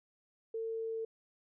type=tone; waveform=sine; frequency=449.7 Hz; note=A4; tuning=38 cents sharp; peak=-35 dBFS; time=0.54-1.05 s; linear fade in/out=5 ms; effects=none